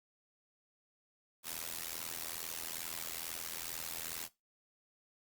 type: noise with amplitude modulation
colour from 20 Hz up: white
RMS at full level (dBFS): -38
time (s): 1.43-4.29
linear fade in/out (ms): 50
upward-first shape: sine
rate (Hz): 82.3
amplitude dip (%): 95
effects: noise-tail reverb RT60 0.2 s tail -17 dB re dry + Opus 48 kbps